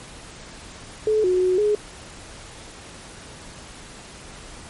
sine tone with pitch steps, 431.3 / 365.8 / 368.1 / 419 Hz, A4 / F#4 / F#4 / G#4, -35 / -20 / -9 / +15 cents, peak -16 dBFS, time 1.07-1.75 s, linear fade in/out 2 ms, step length 170 ms, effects pink hiss -41 dBFS RMS until 4.69 s + MP3 48 kbps

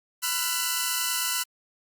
5% pulse tone cluster, 997 / 1352 / 1481 Hz, B5 / E6 / F#6, +16 / +43 / +1 cents, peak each -18 dBFS, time 0.22-1.44 s, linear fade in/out 20 ms, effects Opus 48 kbps

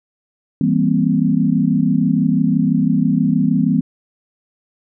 sine chord, C dominant seventh, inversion first, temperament just, 163.52 / 196.22 / 235.5 / 261.6 Hz, E3 / G3 / Bb3 / C4, -14 / +2 / +18 / 0 cents, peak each -18 dBFS, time 0.61-3.81 s, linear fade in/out 2 ms, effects none

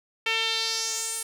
sawtooth tone with band-pass filter sweep, 449.3 Hz, A4, 36 cents sharp, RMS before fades -28 dBFS, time 0.26-1.23 s, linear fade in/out 5 ms, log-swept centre 2600 to 10000 Hz, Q 2.8, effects none

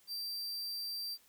45% pulse tone, 4697 Hz, D8, 1 cent flat, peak -37 dBFS, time 0.07-1.18 s, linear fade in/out 50 ms, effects white hiss -66 dBFS RMS until 1.28 s

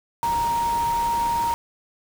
sine tone in noise, 935 Hz, A#5, 5 cents sharp, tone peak -20 dBFS, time 0.23-1.54 s, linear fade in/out 0 ms, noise pink, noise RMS -34 dBFS, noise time 0.23-1.54 s, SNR +11 dB, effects none

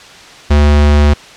square tone, 73.42 Hz, D2, in tune, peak -6 dBFS, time 0.5-1.14 s, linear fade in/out 10 ms, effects white hiss -35 dBFS RMS until 1.36 s + low-pass 5000 Hz 12 dB/octave

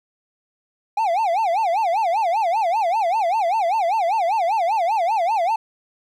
triangle tone with vibrato, 777 Hz, G5, 16 cents flat, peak -15 dBFS, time 0.97-5.56 s, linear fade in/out 5 ms, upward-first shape sine, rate 5.1 Hz, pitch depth 270 cents each way, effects none

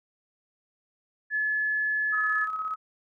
sine tone, 1716 Hz, A6, 44 cents flat, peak -24 dBFS, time 1.3-2.48 s, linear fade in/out 50 ms
sine tone with tremolo, 1276 Hz, D#6, 43 cents sharp, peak -27 dBFS, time 2.12-2.76 s, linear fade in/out 20 ms, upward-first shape square, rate 17 Hz, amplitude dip 40%
effects none

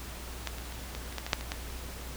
clicks, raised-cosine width 0.2 ms, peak -14 / -25 / -26 / -20 / -25 / -16 / -18 / -6 / -22 / -15 dBFS, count 10, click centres 0.473 / 0.584 / 0.723 / 0.95 / 1.126 / 1.183 / 1.265 / 1.332 / 1.41 / 1.519 s, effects added 60 Hz sine -41 dBFS peak until 2.16 s + pink hiss -44 dBFS RMS until 2.16 s

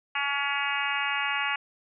harmonic tone, 282.2 Hz, C#4, 31 cents sharp, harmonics 3 / 4 / 5 / 6 / 7 / 8 / 9 / 10, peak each -34 / -34 / -34 / -34 / -34 / -34 / -34 / -34 dBFS, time 0.15-1.56 s, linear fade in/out 5 ms, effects none

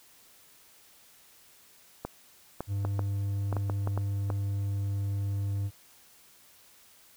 clicks, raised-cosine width 1 ms, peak -19 dBFS, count 10, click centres 2.05 / 2.606 / 2.85 / 2.993 / 3.527 / 3.567 / 3.698 / 3.874 / 3.976 / 4.302 s
triangle tone, 99.8 Hz, G2, 32 cents sharp, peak -26 dBFS, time 2.67-5.71 s, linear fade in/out 50 ms
effects white hiss -58 dBFS RMS until 7.16 s

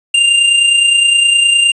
square tone with amplitude modulation, 2794 Hz, F7, in tune, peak -6 dBFS, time 0.14-1.72 s, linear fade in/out 5 ms, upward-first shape sine, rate 29.7 Hz, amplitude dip 45%, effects resampled to 22050 Hz + 7-bit

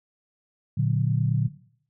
sine chord, Bb augmented, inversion none, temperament just, 116.54 / 145.68 / 182.1 Hz, Bb2 / D3 / F#3, 0 / -14 / -27 cents, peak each -24 / -23 / -28 dBFS, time 0.77-1.48 s, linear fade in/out 10 ms, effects noise-tail reverb RT60 0.6 s tail -17 dB re dry

